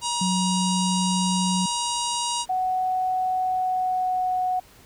harmonic tone, 952 Hz, A#5, 36 cents sharp, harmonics 1 / 3 / 4 / 5 / 6 / 7 / 8 / 9 / 10, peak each -27 / -32 / -33 / -34 / -35 / -35 / -36 / -37 / -37 dBFS, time 0.01-2.46 s, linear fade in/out 50 ms
sine tone, 183.8 Hz, F#3, 11 cents flat, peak -22 dBFS, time 0.21-1.66 s, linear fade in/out 5 ms
sine tone with pitch glide, 743 to 736.6 Hz, F#5 to F#5, +7 to -8 cents, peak -21 dBFS, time 2.49-4.6 s, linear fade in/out 10 ms, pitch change -15 cents, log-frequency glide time 3.44-4.41 s
effects pink hiss -52 dBFS RMS until 4.85 s

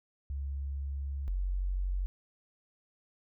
sine tone pair in turn, 69.3 / 46.25 Hz, C#2 / F#1, 0 / 0 cents, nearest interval perfect fifth, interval 700 cents, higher first, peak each -33 / -29 dBFS, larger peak second, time 0.3-1.28 / 1.28-2.06 s, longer first, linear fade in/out 0 ms, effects none

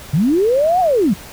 sine linear two-way sweep, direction up then down, 127.8 to 758 to 163.8 Hz, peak -11 dBFS, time 0.13-1.14 s, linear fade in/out 10 ms, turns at 0.8 s, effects pink hiss -36 dBFS RMS until 1.32 s

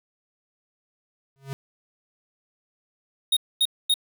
square tone with exponential growth, 136.5 Hz, C#3, 26 cents flat, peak -27 dBFS, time 1.36-1.53 s, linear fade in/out 0 ms, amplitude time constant 35 ms
square tone bursts, 3729 Hz, A#7, in tune, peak -18 dBFS, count 3, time 3.32-3.941 s, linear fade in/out 5 ms, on 47 ms, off 240 ms
effects none

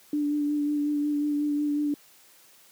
sine tone with vibrato, 293.7 Hz, D4, in tune, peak -23 dBFS, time 0.13-1.94 s, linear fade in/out 2 ms, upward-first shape sine, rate 5.5 Hz, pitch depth 19 cents each way, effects white hiss -56 dBFS RMS until 2.71 s + high-pass 150 Hz 12 dB/octave

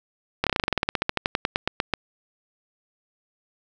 slowing click train, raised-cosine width 0.3 ms, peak -5 dBFS, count 23, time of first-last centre 0.44-1.937 s, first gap 27 ms, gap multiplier 1.08, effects none

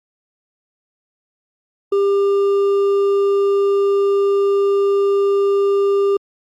triangle tone with hard clipping, 398.5 Hz, G4, 28 cents sharp, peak -14 dBFS, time 1.92-6.17 s, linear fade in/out 5 ms, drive 8 dB, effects Opus 32 kbps

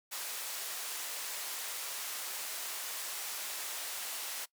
white band-pass noise, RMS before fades -40 dBFS, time 0.11-4.46 s, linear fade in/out 20 ms, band 550 to 15000 Hz, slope 12 dB/octave, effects noise-tail reverb RT60 0.1 s tail -21 dB re dry

